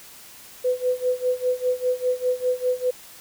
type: tone with tremolo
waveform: sine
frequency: 502 Hz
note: B4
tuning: 28 cents sharp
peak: -17 dBFS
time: 0.64-2.91 s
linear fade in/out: 10 ms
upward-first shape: sine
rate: 5 Hz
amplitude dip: 90%
effects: white hiss -45 dBFS RMS until 3.2 s